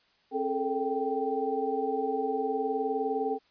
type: tone cluster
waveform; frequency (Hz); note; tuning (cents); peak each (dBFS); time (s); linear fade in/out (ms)
sine; 267 / 427.5 / 447.1 / 782; C4 / A4 / A4 / G5; +35 / -50 / +28 / -4; -35 / -32 / -32 / -32; 0.31-3.39; 50
effects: white hiss -66 dBFS RMS until 3.5 s + resampled to 11025 Hz